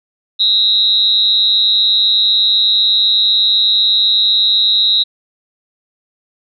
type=tone with amplitude modulation; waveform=sine; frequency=3858 Hz; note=B7; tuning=41 cents flat; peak=-5 dBFS; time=0.39-5.04 s; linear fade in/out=20 ms; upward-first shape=sine; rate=208 Hz; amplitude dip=90%; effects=none